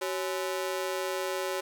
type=ring-modulated tone; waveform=sawtooth; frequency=466.2 Hz; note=A#4; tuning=in tune; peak=-23 dBFS; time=0.01-1.61 s; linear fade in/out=10 ms; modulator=87.1 Hz; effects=none